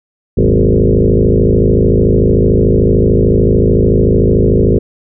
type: tone with frequency modulation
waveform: sine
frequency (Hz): 148.1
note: D3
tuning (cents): +15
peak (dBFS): -6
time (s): 0.37-4.79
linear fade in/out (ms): 10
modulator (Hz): 53.5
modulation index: 6
effects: none